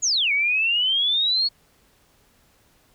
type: exponential two-way sweep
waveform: sine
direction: down then up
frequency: 7070 to 2207 to 4397 Hz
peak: -18 dBFS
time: 0.02-1.49 s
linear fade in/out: 20 ms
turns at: 0.32 s
effects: pink hiss -60 dBFS RMS until 2.94 s